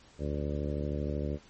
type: harmonic tone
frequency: 73 Hz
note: D2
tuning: 10 cents flat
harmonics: 1 / 2 / 3 / 4 / 5 / 6 / 7 / 8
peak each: -34 / -37 / -39 / -40 / -41 / -42 / -42 / -43 dBFS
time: 0.18-1.39 s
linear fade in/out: 50 ms
effects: pink hiss -58 dBFS RMS until 1.49 s + MP3 32 kbps